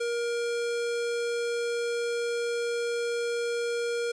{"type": "tone", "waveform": "square", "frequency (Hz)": 472.2, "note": "A#4", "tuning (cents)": 22, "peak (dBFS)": -28, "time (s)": [0, 4.12], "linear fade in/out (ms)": 10, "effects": ["resampled to 22050 Hz", "10-bit"]}